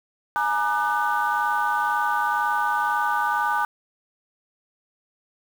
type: tone cluster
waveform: sine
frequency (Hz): 841 / 943 / 1201 / 1500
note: G#5 / A#5 / D6 / F#6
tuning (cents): +22 / +20 / +38 / +23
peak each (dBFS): -25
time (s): 0.36-3.65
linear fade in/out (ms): 0
effects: tanh soft clip ceiling -13 dBFS + 7-bit